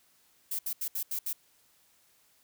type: noise bursts at uneven times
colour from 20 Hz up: violet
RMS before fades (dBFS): -33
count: 6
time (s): 0.51-0.59 / 0.66-0.73 / 0.81-0.88 / 0.95-1.03 / 1.11-1.19 / 1.26-1.33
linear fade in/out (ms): 5
effects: white hiss -66 dBFS RMS until 2.43 s